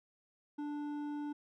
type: tone with hard clipping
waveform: sine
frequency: 293.7 Hz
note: D4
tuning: in tune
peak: -39 dBFS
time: 0.58-1.33 s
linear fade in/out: 10 ms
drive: 8 dB
effects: none